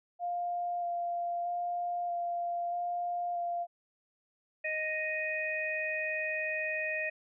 sine tone with vibrato, 698.5 Hz, F5, in tune, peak -31 dBFS, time 0.19-3.67 s, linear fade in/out 50 ms, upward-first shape square, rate 0.79 Hz, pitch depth 10 cents each way
harmonic tone, 622.3 Hz, D#5, in tune, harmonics 1 / 3 / 4, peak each -37 / -35 / -35 dBFS, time 4.64-7.1 s, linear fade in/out 10 ms
effects none

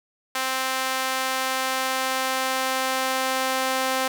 sawtooth tone with high-pass filter sweep, 261.6 Hz, C4, in tune, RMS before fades -25 dBFS, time 0.35-4.08 s, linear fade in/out 5 ms, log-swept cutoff 990 to 630 Hz, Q 0.83, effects none

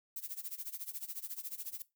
violet noise with tremolo, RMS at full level -40 dBFS, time 0.16-1.82 s, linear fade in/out 2 ms, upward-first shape sine, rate 14 Hz, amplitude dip 90%, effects noise-tail reverb RT60 0.2 s tail -18 dB re dry

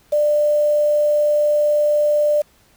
sine tone with quantisation, 594 Hz, D5, 20 cents sharp, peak -13 dBFS, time 0.12-2.42 s, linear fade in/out 10 ms, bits 6, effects pink hiss -55 dBFS RMS until 2.76 s

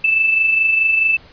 sine tone with amplitude modulation, 2637 Hz, E7, in tune, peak -10 dBFS, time 0.04-1.17 s, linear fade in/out 5 ms, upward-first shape sine, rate 24.7 Hz, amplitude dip 45%, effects pink hiss -45 dBFS RMS until 1.32 s + resampled to 11025 Hz

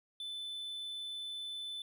triangle tone, 3513 Hz, A7, 3 cents flat, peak -38 dBFS, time 0.2-1.82 s, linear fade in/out 2 ms, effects none

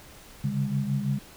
sine tone cluster, 136.7 / 142.7 / 203.5 Hz, C#3 / D3 / G#3, -24 / -49 / -35 cents, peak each -29 dBFS, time 0.44-1.19 s, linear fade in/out 5 ms, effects pink hiss -49 dBFS RMS until 1.36 s

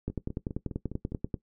two click trains, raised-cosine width 3 ms, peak -24 / -18 dBFS, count 6 / 14, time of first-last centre 0.1-1.12 / 0.08-1.342 s, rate 4.9 / 10.3 Hz, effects noise-tail reverb RT60 0.1 s tail -17 dB re dry

